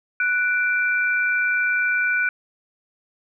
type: tone pair together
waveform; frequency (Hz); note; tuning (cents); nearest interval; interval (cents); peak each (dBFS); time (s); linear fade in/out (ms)
sine; 1480 / 2348; F#6 / D7; 0 / -1; minor sixth; 799; -19 / -24; 0.2-2.29; 2
effects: none